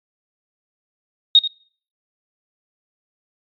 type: tone with echo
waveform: sine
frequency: 3729 Hz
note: A#7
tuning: in tune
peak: -6 dBFS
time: 1.35-1.39 s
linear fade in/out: 2 ms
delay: 85 ms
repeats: 1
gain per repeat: -12 dB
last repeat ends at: 1.475 s
effects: noise-tail reverb RT60 0.5 s tail -24 dB re dry + MP3 32 kbps